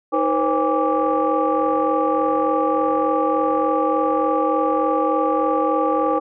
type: tone cluster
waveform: sine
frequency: 314.2 / 490.6 / 534 / 813 / 1164 Hz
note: D#4 / B4 / C5 / G#5 / D6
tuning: +17 / -12 / +35 / -37 / -16 cents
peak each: -22 dBFS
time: 0.12-6.2 s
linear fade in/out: 20 ms
effects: tanh soft clip ceiling -8 dBFS